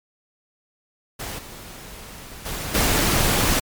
pink noise with level steps, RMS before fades -31 / -39 / -29 / -19 dBFS, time 1.19-3.6 s, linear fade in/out 10 ms, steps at 1.38 / 2.45 / 2.74 s, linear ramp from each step 10 ms, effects MP3 96 kbps

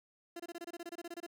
30% pulse tone bursts, 342.1 Hz, F4, 36 cents flat, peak -39 dBFS, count 15, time 0.36-1.265 s, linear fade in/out 5 ms, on 37 ms, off 25 ms, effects none

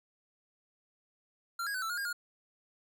square tone with pitch steps, 1376 / 1644 / 1510 / 1328 / 1432 / 1616 / 1430 Hz, F6 / G#6 / F#6 / E6 / F6 / G#6 / F6, -26 / -18 / +35 / +12 / +43 / -48 / +41 cents, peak -34 dBFS, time 1.59-2.129 s, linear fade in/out 5 ms, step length 77 ms, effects none

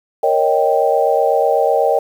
sine chord, Eb dominant seventh, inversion second, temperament equal, 466.2 / 554.4 / 622.3 / 784 Hz, Bb4 / Db5 / Eb5 / G5, 0 / 0 / 0 / 0 cents, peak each -17 dBFS, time 0.23-1.99 s, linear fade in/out 5 ms, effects 7-bit

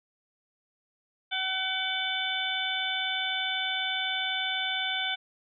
harmonic tone with a mistuned harmonic, 756 Hz, F#5, 37 cents sharp, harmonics 1 / 2 / 3 / 4 / 5, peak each -36 / -34 / -35 / -34 / -32 dBFS, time 1.31-5.16 s, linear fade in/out 20 ms, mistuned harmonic 5, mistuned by -120 cents, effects none

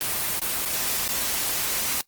white noise with dropouts, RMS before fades -26 dBFS, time 0.01-2.01 s, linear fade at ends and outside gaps 0 ms, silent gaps 0.394-0.417 / 0.651-0.658 / 1.079-1.09 s, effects noise-tail reverb RT60 0.1 s tail -17 dB re dry + Opus 24 kbps

